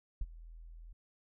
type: tone with ADSR envelope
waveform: sine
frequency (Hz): 41.2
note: E1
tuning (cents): 0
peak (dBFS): -29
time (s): 0.21-0.93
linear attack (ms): 5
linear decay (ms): 35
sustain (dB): -19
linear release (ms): 7
effects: none